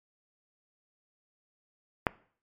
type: click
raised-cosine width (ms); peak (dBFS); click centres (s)
0.5; -8; 2.068
effects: noise-tail reverb RT60 0.5 s tail -21 dB re dry + MP3 64 kbps